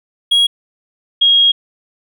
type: tone pair in turn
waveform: triangle / sine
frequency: 3300 / 3275 Hz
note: G#7 / G#7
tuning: -12 / -25 cents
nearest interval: unison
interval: 13 cents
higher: first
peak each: -7 dBFS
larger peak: neither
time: 0.31-0.47 / 1.21-1.52 s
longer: second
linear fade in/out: 10 ms
effects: none